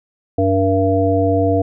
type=harmonic tone with a mistuned harmonic; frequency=96.6 Hz; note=G2; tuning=25 cents flat; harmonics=1 / 3 / 5 / 7; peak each=-18 / -18 / -18 / -18 dBFS; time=0.38-1.62 s; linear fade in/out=5 ms; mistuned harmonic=5; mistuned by=-32 cents; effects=none